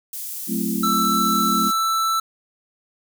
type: high-pass noise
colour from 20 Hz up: pink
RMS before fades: -31 dBFS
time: 0.13-1.72 s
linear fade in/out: 2 ms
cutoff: 11000 Hz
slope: 12 dB/octave
type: chord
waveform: sine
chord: F# half-diminished seventh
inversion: none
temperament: equal with one note detuned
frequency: 185 / 220 / 261.6 / 335.2 Hz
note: F#3 / A3 / C4 / E4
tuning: 0 / 0 / 0 / +29 cents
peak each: -27 / -24 / -28 / -30 dBFS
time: 0.47-1.72 s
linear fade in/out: 50 ms
type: tone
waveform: square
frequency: 1324 Hz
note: E6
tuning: 7 cents sharp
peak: -19 dBFS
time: 0.83-2.2 s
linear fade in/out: 5 ms
effects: none